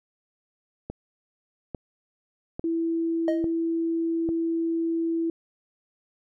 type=click train; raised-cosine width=2 ms; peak=-19 dBFS; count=5; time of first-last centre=0.9-4.29 s; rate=1.18 Hz
type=tone; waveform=sine; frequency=330.7 Hz; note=E4; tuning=6 cents sharp; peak=-23 dBFS; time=2.64-5.3 s; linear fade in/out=2 ms
type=tone with exponential decay; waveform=triangle; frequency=625 Hz; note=D#5; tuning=8 cents sharp; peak=-18 dBFS; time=3.28-3.52 s; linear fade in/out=1 ms; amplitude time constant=51 ms
effects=none